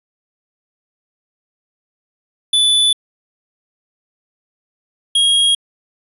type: tone pair in turn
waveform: square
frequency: 3481 / 3276 Hz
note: A7 / G#7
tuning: -19 / -24 cents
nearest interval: minor second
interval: 105 cents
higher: first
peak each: -11 dBFS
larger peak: neither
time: 2.53-2.93 / 5.15-5.55 s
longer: neither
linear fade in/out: 5 ms
effects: resampled to 32000 Hz